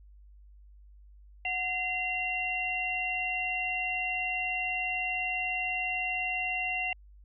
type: tone cluster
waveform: sine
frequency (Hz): 734 / 2061 / 2754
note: F#5 / C7 / F7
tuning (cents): -14 / -27 / -25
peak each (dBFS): -36 / -35 / -31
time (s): 1.45-6.93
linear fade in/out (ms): 2
effects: added 50 Hz sine -51 dBFS peak until 7.24 s